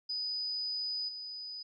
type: tone with level steps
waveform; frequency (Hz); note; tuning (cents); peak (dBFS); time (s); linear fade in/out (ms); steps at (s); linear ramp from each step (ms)
sine; 4978; D#8; 0; -33 / -40; 0.09-1.63; 10; 1.08; 10
effects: none